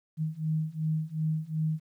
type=beating tone pair; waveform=sine; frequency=155.56 / 158.26 Hz; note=D#3 / D#3; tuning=0 / +30 cents; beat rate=2.7 Hz; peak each=-31 / -30 dBFS; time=0.17-1.8 s; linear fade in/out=50 ms; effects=11-bit